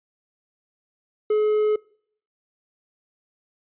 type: tone with hard clipping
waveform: triangle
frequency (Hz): 425.6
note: G#4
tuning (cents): +42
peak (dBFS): -18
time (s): 1.3-1.76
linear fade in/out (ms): 5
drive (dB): 6
effects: noise-tail reverb RT60 0.6 s tail -24 dB re dry + resampled to 8000 Hz